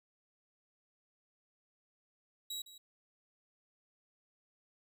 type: tone with echo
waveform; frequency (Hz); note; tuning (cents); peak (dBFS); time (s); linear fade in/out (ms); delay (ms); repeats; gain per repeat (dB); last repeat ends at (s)
sawtooth; 3868; B7; -37; -36; 2.5-2.62; 5; 160; 1; -14; 2.78
effects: none